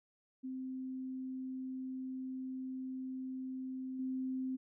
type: tone with level steps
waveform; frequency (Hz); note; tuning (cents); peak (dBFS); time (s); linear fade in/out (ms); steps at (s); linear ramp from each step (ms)
sine; 260; C4; -11; -39 / -35; 0.43-4.57; 20; 3.99; 5
effects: none